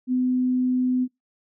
sine tone, 253 Hz, B3, 42 cents sharp, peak -19 dBFS, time 0.07-1.08 s, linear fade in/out 50 ms, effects noise-tail reverb RT60 0.2 s tail -25 dB re dry

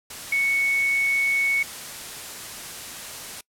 sine tone in noise, 2217 Hz, C#7, in tune, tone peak -19 dBFS, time 0.32-1.63 s, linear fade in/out 5 ms, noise white, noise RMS -36 dBFS, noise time 0.1-3.41 s, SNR +14 dB, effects noise-tail reverb RT60 0.1 s tail -24 dB re dry + low-pass 12000 Hz 12 dB/octave

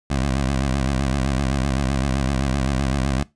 15% pulse tone with vibrato, 67.1 Hz, C2, 44 cents sharp, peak -13 dBFS, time 0.1-3.23 s, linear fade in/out 5 ms, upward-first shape sine, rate 7.8 Hz, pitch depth 110 cents each way, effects noise-tail reverb RT60 0.2 s tail -20 dB re dry + resampled to 22050 Hz

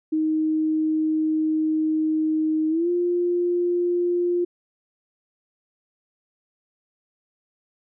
sine tone with pitch glide, 313 to 351.3 Hz, D#4 to F4, +10 to +10 cents, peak -19 dBFS, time 0.12-4.45 s, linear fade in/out 10 ms, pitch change +200 cents, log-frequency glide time 2.69-2.89 s, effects none

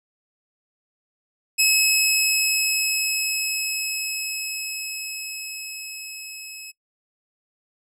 15% pulse tone with level ramp, 2576 Hz, E7, 41 cents flat, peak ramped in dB -8 to -29 dBFS, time 1.58-6.72 s, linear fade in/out 20 ms, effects noise-tail reverb RT60 0.1 s tail -24 dB re dry

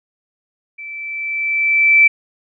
sine tone with level ramp, 2325 Hz, D7, 18 cents flat, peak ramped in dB -29 to -5 dBFS, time 0.78-2.08 s, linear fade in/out 10 ms, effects none

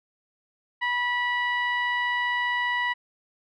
15% pulse tone with low-pass filter, 975 Hz, B5, 23 cents flat, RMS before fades -26 dBFS, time 0.81-2.94 s, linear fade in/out 20 ms, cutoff 2000 Hz, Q 1.8, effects none

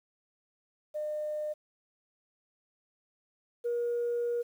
sine tone pair in turn, 605 / 476.5 Hz, D#5 / A#4, -49 / +38 cents, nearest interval major third, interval 413 cents, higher first, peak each -31 / -27 dBFS, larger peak second, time 0.94-1.54 / 3.64-4.43 s, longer second, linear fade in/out 20 ms, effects tanh soft clip ceiling -25 dBFS + 10-bit

